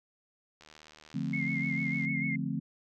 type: click train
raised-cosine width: 0.2 ms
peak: -35 dBFS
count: 112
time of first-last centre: 0.61-2.05 s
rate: 77.1 Hz
type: chord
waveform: sine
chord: D minor seventh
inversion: none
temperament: equal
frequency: 146.83 / 174.61 / 220 / 261.6 Hz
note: D3 / F3 / A3 / C4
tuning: 0 / 0 / 0 / 0 cents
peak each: -36 dBFS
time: 1.14-2.6 s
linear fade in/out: 10 ms
type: tone with vibrato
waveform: sine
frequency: 2151 Hz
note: C7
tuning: 47 cents sharp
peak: -32 dBFS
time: 1.33-2.36 s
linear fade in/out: 5 ms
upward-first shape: sine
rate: 6.7 Hz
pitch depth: 49 cents each way
effects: none